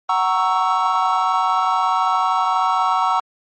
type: chord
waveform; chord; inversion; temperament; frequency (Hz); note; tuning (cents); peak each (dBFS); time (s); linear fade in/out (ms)
triangle; F# dominant seventh; none; equal with one note detuned; 749.5 / 932.3 / 1108.7 / 1318.5; F#5 / A#5 / C#6 / E6; +22 / 0 / 0 / 0; -19; 0.09-3.2; 5
effects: MP3 32 kbps